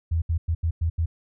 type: tone bursts at uneven times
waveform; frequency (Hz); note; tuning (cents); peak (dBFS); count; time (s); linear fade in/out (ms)
sine; 82.5; E2; +2; -20; 6; 0.11-0.22 / 0.29-0.38 / 0.48-0.55 / 0.63-0.71 / 0.81-0.9 / 0.98-1.06; 10
effects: none